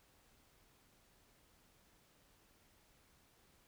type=silence; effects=pink hiss -70 dBFS RMS until 3.67 s